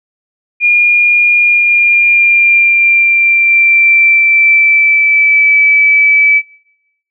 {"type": "tone with pitch glide", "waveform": "sine", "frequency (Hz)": [2421, 2302], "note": ["D#7", "D7"], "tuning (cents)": [-48, -35], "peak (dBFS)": -5, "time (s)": [0.6, 6.42], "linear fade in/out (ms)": 50, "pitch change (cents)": -87, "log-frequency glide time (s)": [1.37, 5.56], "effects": ["noise-tail reverb RT60 0.8 s tail -21 dB re dry"]}